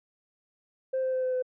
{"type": "tone with pitch steps", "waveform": "sine", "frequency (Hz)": [523.3, 519.4, 515.5, 511.6, 507.8], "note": ["C5", "C5", "C5", "C5", "B4"], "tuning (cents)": [0, -13, -26, -39, 48], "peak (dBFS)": -24, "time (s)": [0.93, 1.425], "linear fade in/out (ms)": 10, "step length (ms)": 99, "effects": ["tanh soft clip ceiling -23 dBFS"]}